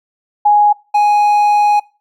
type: tone pair in turn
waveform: sine / triangle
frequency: 830.6 / 830.6 Hz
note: G#5 / G#5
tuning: 0 / 0 cents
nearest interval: unison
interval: 0 cents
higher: neither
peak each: -6 dBFS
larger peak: neither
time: 0.45-0.73 / 0.94-1.8 s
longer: second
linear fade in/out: 10 ms
effects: noise-tail reverb RT60 0.3 s tail -21 dB re dry